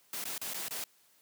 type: noise with dropouts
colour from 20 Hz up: white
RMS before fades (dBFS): -38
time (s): 0.13-0.84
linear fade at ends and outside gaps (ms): 2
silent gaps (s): 0.241-0.253 / 0.38-0.414 / 0.536-0.543 / 0.684-0.708
effects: white hiss -66 dBFS RMS until 1.21 s + high-pass 150 Hz 12 dB/octave